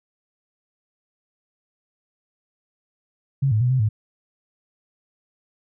sine tone with pitch steps, 136.9 / 107.8 / 123.9 / 130.1 / 107.3 Hz, C#3 / A2 / B2 / C3 / A2, -21 / -35 / +6 / -9 / -43 cents, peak -16 dBFS, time 3.42-3.89 s, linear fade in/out 10 ms, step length 94 ms, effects none

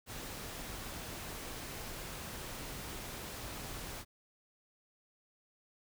pink noise, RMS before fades -44 dBFS, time 0.06-4.05 s, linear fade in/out 50 ms, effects none

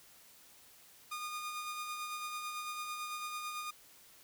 sawtooth tone with tremolo, 1222 Hz, D#6, 32 cents flat, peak -34 dBFS, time 1.11-3.71 s, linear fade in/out 10 ms, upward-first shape sine, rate 9 Hz, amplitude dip 35%, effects white hiss -60 dBFS RMS until 4.23 s

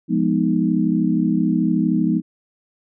sine chord, F half-diminished seventh, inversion none, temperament equal, 174.61 / 207.7 / 246.9 / 311.1 Hz, F3 / Ab3 / Cb4 / Eb4, 0 / 0 / 0 / 0 cents, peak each -21 dBFS, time 0.08-2.22 s, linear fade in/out 50 ms, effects none

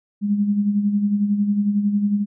sine tone with tremolo, 204.7 Hz, G#3, 25 cents flat, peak -14 dBFS, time 0.21-2.26 s, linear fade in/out 50 ms, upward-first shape sine, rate 11 Hz, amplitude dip 55%, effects none

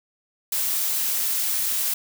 blue noise, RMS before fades -24 dBFS, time 0.52-1.94 s, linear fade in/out 5 ms, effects none

